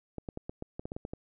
clicks, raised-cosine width 2 ms, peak -24 dBFS, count 11, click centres 0.183 / 0.288 / 0.374 / 0.495 / 0.624 / 0.795 / 0.855 / 0.919 / 0.965 / 1.051 / 1.135 s, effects none

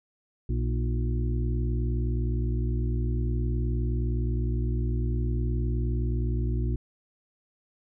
harmonic tone with a mistuned harmonic, 59.5 Hz, A#1, 36 cents sharp, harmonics 1 / 2 / 4 / 5 / 6, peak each -26 / -29 / -37 / -40 / -39 dBFS, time 0.49-6.76 s, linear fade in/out 5 ms, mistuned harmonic 5, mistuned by +65 cents, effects none

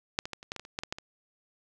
clicks, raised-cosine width 0.2 ms, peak -9 / -19 / -19 / -29 / -17 / -20 / -25 / -30 / -15 / -17 / -15 / -24 dBFS, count 12, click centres 0.189 / 0.255 / 0.333 / 0.429 / 0.519 / 0.563 / 0.596 / 0.651 / 0.789 / 0.835 / 0.925 / 0.985 s, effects none

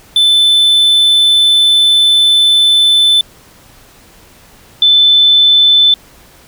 triangle / sine tone pair in turn, 3520 / 3520 Hz, A7 / A7, 0 / 0 cents, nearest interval unison, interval 0 cents, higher neither, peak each -4 dBFS, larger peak neither, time 0.16-3.21 / 4.82-5.94 s, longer first, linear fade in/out 2 ms, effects pink hiss -42 dBFS RMS until 6.47 s

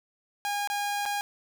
sawtooth tone with dropouts, 816 Hz, G#5, 31 cents flat, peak -24 dBFS, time 0.45-1.21 s, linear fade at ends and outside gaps 0 ms, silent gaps 0.674-0.7 / 1.054-1.06 s, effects none

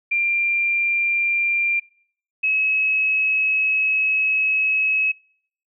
sine tone pair in turn, 2381 / 2569 Hz, D7 / E7, +23 / -45 cents, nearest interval minor second, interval 132 cents, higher second, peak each -17 dBFS, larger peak neither, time 0.11-1.8 / 2.43-5.12 s, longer second, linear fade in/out 10 ms, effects noise-tail reverb RT60 0.6 s tail -25 dB re dry

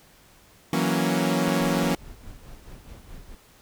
sawtooth chord, F# dominant seventh, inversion third, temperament equal, 164.81 / 185 / 233.1 / 277.2 Hz, E3 / F#3 / A#3 / C#4, 0 / 0 / 0 / 0 cents, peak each -23 dBFS, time 0.73-1.95 s, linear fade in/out 2 ms
click, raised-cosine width 3 ms, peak -27 dBFS, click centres 1.482 s
brown noise with tremolo, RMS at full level -40 dBFS, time 1.6-3.35 s, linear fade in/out 5 ms, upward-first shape sine, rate 4.7 Hz, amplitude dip 70%
effects pink hiss -55 dBFS RMS until 3.61 s

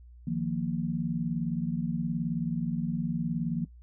sine chord, Eb suspended second, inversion none, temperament equal, 155.56 / 174.61 / 233.1 Hz, Eb3 / F3 / Bb3, 0 / 0 / 0 cents, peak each -33 / -31 / -32 dBFS, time 0.27-3.65 s, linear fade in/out 5 ms, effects noise-tail reverb RT60 0.1 s tail -19 dB re dry + added 60 Hz sine -48 dBFS peak until 3.82 s

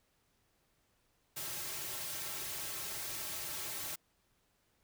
white noise with comb filter, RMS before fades -41 dBFS, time 1.36-3.96 s, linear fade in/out 10 ms, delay 4.1 ms, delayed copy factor -0.9, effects pink hiss -75 dBFS RMS until 4.83 s

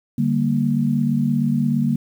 sine chord, G minor, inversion second, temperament equal, 146.83 / 196 / 233.1 Hz, D3 / G3 / Bb3, 0 / 0 / 0 cents, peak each -21 / -23 / -19 dBFS, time 0.18-1.96 s, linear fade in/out 5 ms, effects 8-bit

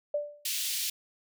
sine tone with exponential decay, 587.3 Hz, D5, in tune, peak -24 dBFS, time 0.14-0.47 s, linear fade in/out 5 ms, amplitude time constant 71 ms
pink high-pass noise, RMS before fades -32 dBFS, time 0.45-0.9 s, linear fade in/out 5 ms, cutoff 2800 Hz, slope 24 dB/octave
effects none

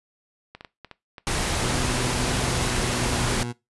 clicks, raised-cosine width 0.3 ms, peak -23 dBFS, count 8, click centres 0.55 / 0.609 / 0.648 / 0.847 / 0.913 / 1.182 / 1.484 / 1.7 s
pink noise, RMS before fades -25 dBFS, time 1.27-3.43 s, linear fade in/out 0 ms
20% pulse tone with pitch glide, 124.1 to 120.29 Hz, B2 to B2, +9 to -45 cents, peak -24 dBFS, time 1.61-3.53 s, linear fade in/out 20 ms, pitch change -54 cents, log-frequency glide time 2.5-3.28 s
effects noise-tail reverb RT60 0.2 s tail -19 dB re dry + resampled to 24000 Hz

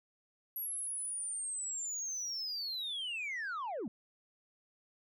sine linear sweep, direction down, 11600 to 180 Hz, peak -34 dBFS, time 0.56-3.88 s, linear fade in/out 2 ms, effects tanh soft clip ceiling -35 dBFS

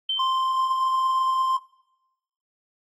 sine tone with exponential decay, 3103 Hz, G7, 18 cents flat, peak -21 dBFS, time 0.09-0.92 s, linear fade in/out 5 ms, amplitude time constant 180 ms
triangle tone, 1046.5 Hz, C6, in tune, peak -19 dBFS, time 0.19-1.57 s, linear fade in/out 5 ms
effects noise-tail reverb RT60 1.0 s tail -22 dB re dry + AAC 32 kbps

